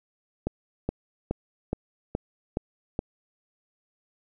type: click train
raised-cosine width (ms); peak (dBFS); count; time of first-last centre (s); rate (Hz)
2; -13; 7; 0.47-2.991; 2.38
effects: none